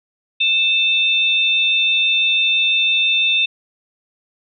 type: tone pair together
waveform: sine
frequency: 2637 / 3603 Hz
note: E7 / A7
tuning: 0 / +40 cents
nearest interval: perfect fourth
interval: 540 cents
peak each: -16 dBFS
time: 0.4-3.46 s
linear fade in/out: 10 ms
effects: none